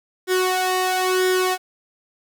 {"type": "tone with flanger", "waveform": "sawtooth", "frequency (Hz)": 370, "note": "F#4", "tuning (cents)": 0, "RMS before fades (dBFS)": -20, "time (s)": [0.27, 1.58], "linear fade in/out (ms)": 50, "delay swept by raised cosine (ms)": [0.56, 1.66], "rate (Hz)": 1, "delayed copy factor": 0.7, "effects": ["9-bit"]}